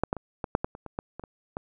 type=clicks; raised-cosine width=1 ms; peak=-9 / -12 / -22 / -16 / -7 / -13 / -27 / -24 / -16 / -24 / -26 / -18 dBFS; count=12; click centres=0.036 / 0.129 / 0.167 / 0.442 / 0.551 / 0.645 / 0.751 / 0.863 / 0.989 / 1.196 / 1.238 / 1.569 s; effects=none